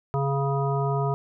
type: harmonic tone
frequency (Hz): 138.59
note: C#3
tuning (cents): 0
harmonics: 1 / 3 / 5 / 7 / 9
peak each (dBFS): -24 / -29 / -31 / -32 / -34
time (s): 0.14-1.14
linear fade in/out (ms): 0
effects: none